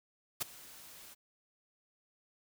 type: noise with ADSR envelope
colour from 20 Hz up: white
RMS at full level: -32 dBFS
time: 0.4-1.15 s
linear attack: 20 ms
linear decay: 10 ms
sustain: -21 dB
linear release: 24 ms
effects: none